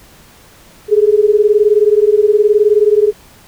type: beating tone pair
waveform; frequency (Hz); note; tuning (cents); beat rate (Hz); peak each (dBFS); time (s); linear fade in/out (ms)
sine; 410 / 429; G#4 / A4; -22 / -44; 19; -10 / -10; 0.88-3.13; 50
effects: pink hiss -43 dBFS RMS until 3.47 s